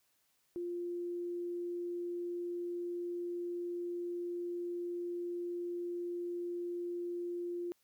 sine tone, 349.2 Hz, F4, in tune, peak -36 dBFS, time 0.56-7.72 s, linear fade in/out 0 ms, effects white hiss -75 dBFS RMS until 7.83 s

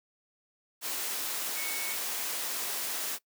sine tone in noise, 2217 Hz, C#7, in tune, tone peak -38 dBFS, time 1.54-1.97 s, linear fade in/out 50 ms, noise white, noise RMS -34 dBFS, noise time 0.81-3.19 s, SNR -7 dB, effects noise-tail reverb RT60 0.1 s tail -21 dB re dry + high-pass 300 Hz 12 dB/octave

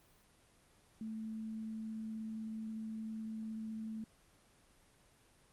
sine tone, 220 Hz, A3, in tune, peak -40 dBFS, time 1.01-4.04 s, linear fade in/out 2 ms, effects pink hiss -67 dBFS RMS until 5.52 s + Opus 24 kbps

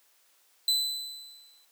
40% pulse tone with exponential decay, 4014 Hz, B7, 27 cents sharp, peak -20 dBFS, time 0.68-1.65 s, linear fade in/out 2 ms, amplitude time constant 210 ms, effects white hiss -65 dBFS RMS until 1.71 s + high-pass 400 Hz 12 dB/octave

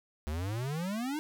square exponential sweep, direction up, 71.3 to 316.3 Hz, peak -33 dBFS, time 0.27-1.19 s, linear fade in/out 0 ms, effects none

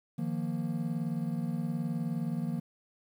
triangle chord, Eb suspended second, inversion none, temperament equal, 155.56 / 174.61 / 233.1 Hz, Eb3 / F3 / Bb3, 0 / 0 / 0 cents, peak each -33 dBFS, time 0.18-2.6 s, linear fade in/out 10 ms, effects 10-bit

